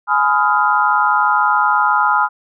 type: chord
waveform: sine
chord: F half-diminished seventh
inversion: first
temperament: just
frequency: 838.1 / 1005.8 / 1257.2 / 1396.9 Hz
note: Ab5 / Cb6 / Eb6 / F6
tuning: +16 / +31 / +18 / 0 cents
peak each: -17 dBFS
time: 0.07-2.29 s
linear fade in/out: 50 ms
effects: none